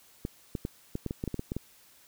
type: clicks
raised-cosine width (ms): 3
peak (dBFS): -19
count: 12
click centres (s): 0.251 / 0.552 / 0.651 / 0.954 / 1.063 / 1.109 / 1.239 / 1.277 / 1.343 / 1.394 / 1.519 / 1.566
effects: white hiss -59 dBFS RMS until 2.07 s